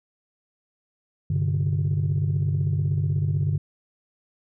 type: chord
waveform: sine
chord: G suspended fourth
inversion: none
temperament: equal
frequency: 98 / 130.81 / 146.83 Hz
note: G2 / C3 / D3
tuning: 0 / 0 / 0 cents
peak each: -23 / -27 / -22 dBFS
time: 1.3-3.58 s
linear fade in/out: 5 ms
effects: tanh soft clip ceiling -16 dBFS